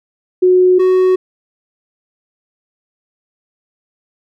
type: tone pair in turn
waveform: sine / triangle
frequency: 366 / 370.9 Hz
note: F#4 / F#4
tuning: -19 / +4 cents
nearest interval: unison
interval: 23 cents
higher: second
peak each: -6 dBFS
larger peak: neither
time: 0.42-0.79 / 0.79-1.16 s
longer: neither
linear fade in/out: 10 ms
effects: none